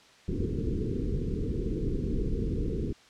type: low-pass noise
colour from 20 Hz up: pink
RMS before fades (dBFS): -30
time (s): 0.28-2.93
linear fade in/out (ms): 5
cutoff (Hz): 470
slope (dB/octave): 96
effects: white hiss -56 dBFS RMS until 3.09 s + low-pass 5000 Hz 12 dB/octave